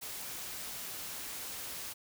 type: noise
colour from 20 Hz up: white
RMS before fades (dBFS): -42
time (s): 0.01-1.94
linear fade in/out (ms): 20
effects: none